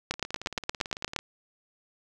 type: two click trains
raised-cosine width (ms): 0.2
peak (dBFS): -20 / -9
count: 20 / 10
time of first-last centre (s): 0.14-1.19 / 0.11-1.163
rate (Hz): 18.1 / 8.55
effects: none